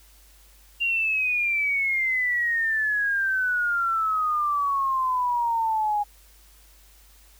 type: exponential sweep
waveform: sine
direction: down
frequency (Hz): 2791 to 820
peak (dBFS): -21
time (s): 0.8-6.04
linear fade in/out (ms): 20
effects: added 50 Hz sine -53 dBFS peak until 7.39 s + white hiss -56 dBFS RMS until 7.39 s